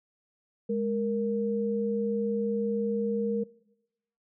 sine tone pair together, 207.9 / 466.2 Hz, G#3 / A#4, +2 / 0 cents, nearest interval octave + major second, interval 1398 cents, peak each -29 / -28 dBFS, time 0.69-3.44 s, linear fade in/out 10 ms, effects noise-tail reverb RT60 0.9 s tail -22 dB re dry

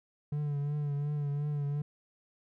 triangle tone with vibrato, 145.5 Hz, D3, 16 cents flat, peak -28 dBFS, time 0.32-1.82 s, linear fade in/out 5 ms, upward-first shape triangle, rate 2.8 Hz, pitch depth 47 cents each way, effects none

